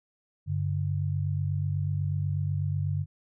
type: tone pair together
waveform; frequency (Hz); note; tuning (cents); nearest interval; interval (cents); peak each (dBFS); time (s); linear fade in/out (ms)
sine; 96.6 / 144.74; G2 / D3; -25 / -25; perfect fifth; 700; -28 / -29; 0.46-3.06; 50
effects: none